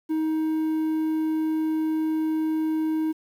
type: tone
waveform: triangle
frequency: 314.9 Hz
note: D#4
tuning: 21 cents sharp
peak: -20 dBFS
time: 0.09-3.13 s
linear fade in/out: 20 ms
effects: 9-bit